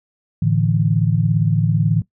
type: chord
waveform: sine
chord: A suspended fourth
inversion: none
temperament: equal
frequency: 110 / 146.83 / 164.81 Hz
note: A2 / D3 / E3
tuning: 0 / 0 / 0 cents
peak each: -18 dBFS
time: 0.42-2.02 s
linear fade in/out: 5 ms
effects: noise-tail reverb RT60 0.1 s tail -18 dB re dry